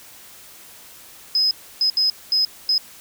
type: tone bursts at uneven times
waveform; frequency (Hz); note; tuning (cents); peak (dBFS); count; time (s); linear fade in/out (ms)
sine; 5070; D#8; +32; -15; 5; 1.35-1.51 / 1.81-1.9 / 1.97-2.1 / 2.32-2.45 / 2.69-2.78; 2
effects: white hiss -44 dBFS RMS until 3 s